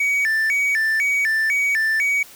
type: tone with vibrato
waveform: triangle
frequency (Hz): 2000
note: B6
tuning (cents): +21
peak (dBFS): -15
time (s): 0-2.23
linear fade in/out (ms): 5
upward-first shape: square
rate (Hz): 2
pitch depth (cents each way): 210
effects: white hiss -44 dBFS RMS until 2.35 s